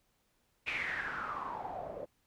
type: noise with low-pass filter sweep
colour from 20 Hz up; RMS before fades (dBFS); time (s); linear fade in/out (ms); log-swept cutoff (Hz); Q
white; -39; 0.66-2.06; 20; 2500 to 530; 7.8
effects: pink hiss -75 dBFS RMS until 2.26 s